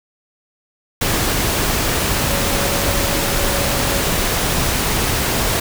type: tone in noise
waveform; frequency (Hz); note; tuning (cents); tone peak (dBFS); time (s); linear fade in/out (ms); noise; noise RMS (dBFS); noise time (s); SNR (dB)
sine; 560; C#5; +18; -26; 2.3-4.02; 5; pink; -18; 1.01-5.6; -11
effects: none